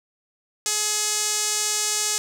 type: tone with band-pass filter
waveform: sawtooth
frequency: 422.5 Hz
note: G#4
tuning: 30 cents sharp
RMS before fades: -24 dBFS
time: 0.66-2.18 s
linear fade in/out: 0 ms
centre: 7100 Hz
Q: 2.3
effects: none